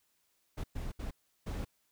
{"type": "noise bursts at uneven times", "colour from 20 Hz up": "brown", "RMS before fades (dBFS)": -38, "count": 4, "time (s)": [[0.57, 0.64], [0.75, 0.92], [0.99, 1.11], [1.46, 1.65]], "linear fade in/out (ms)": 10, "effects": ["white hiss -75 dBFS RMS until 1.91 s"]}